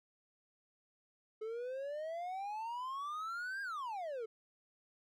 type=exponential two-way sweep; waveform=triangle; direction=up then down; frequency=428.8 to 1631 to 428.8 Hz; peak=-37 dBFS; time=1.41-4.26 s; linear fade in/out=10 ms; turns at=3.62 s; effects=none